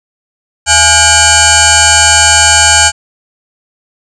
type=tone with frequency modulation; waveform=sine; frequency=2960 Hz; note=F#7; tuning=in tune; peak=-3 dBFS; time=0.66-2.92 s; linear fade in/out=50 ms; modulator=760 Hz; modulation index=6.9; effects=none

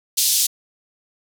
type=band-pass noise; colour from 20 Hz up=pink; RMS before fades=-18 dBFS; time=0.17-0.47 s; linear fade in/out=10 ms; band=4100 to 15000 Hz; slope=24 dB/octave; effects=none

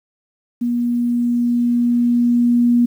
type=tone with level ramp; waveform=sine; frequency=240 Hz; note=B3; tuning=49 cents flat; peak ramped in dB=-16 to -10 dBFS; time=0.61-2.86 s; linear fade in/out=10 ms; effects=8-bit

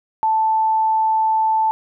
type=tone; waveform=sine; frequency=880 Hz; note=A5; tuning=in tune; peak=-14 dBFS; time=0.23-1.71 s; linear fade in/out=0 ms; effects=none

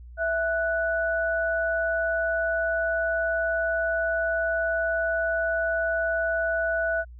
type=tone pair together; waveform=sine; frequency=659.3 / 1480 Hz; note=E5 / F#6; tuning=0 / 0 cents; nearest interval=octave + major second; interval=1400 cents; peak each=-25 / -26 dBFS; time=0.17-7.05 s; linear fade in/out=50 ms; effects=added 60 Hz sine -41 dBFS peak until 7.19 s

